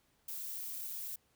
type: noise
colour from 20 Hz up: violet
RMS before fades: -42 dBFS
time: 0.28-1.16 s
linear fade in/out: 5 ms
effects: pink hiss -73 dBFS RMS until 1.35 s